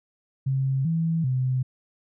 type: tone with pitch steps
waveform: sine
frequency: 134.1 / 164.1 / 128.9 Hz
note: C3 / E3 / C3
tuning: +43 / -8 / -26 cents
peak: -21 dBFS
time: 0.46-1.63 s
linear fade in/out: 10 ms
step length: 390 ms
effects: none